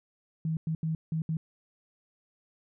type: tone bursts at uneven times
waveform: sine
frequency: 160 Hz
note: D#3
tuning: 49 cents sharp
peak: -27 dBFS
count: 5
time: 0.45-0.57 / 0.67-0.75 / 0.83-0.95 / 1.12-1.22 / 1.29-1.37 s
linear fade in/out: 2 ms
effects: none